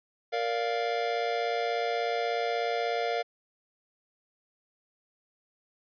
square chord, Bb major, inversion none, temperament just, 466.2 / 582.7 / 699.2 Hz, Bb4 / D5 / F5, 0 / -14 / +2 cents, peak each -32 / -36 / -31 dBFS, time 0.32-3.23 s, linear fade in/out 20 ms, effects resampled to 11025 Hz

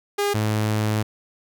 sawtooth tone pair in turn, 407 / 107.4 Hz, G#4 / A2, -35 / -41 cents, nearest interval octave + major seventh, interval 2306 cents, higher first, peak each -16 dBFS, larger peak neither, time 0.18-0.34 / 0.34-1.03 s, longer second, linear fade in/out 10 ms, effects none

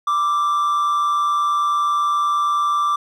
triangle tone with amplitude modulation, 1174.7 Hz, D6, in tune, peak -12 dBFS, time 0.07-2.96 s, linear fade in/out 5 ms, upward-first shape sine, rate 160 Hz, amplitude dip 45%, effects none

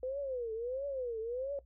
sine tone with vibrato, 500 Hz, B4, 21 cents sharp, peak -34 dBFS, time 0.03-1.59 s, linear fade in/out 2 ms, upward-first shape triangle, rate 1.5 Hz, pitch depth 240 cents each way, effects noise-tail reverb RT60 0.1 s tail -18 dB re dry + added 60 Hz sine -58 dBFS peak until 1.65 s

